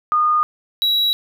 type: tone pair in turn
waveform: sine / triangle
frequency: 1224 / 3886 Hz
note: D#6 / B7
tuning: -29 / -29 cents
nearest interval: octave + minor sixth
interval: 2000 cents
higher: second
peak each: -13 dBFS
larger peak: neither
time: 0.12-0.43 / 0.82-1.13 s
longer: neither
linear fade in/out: 0 ms
effects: none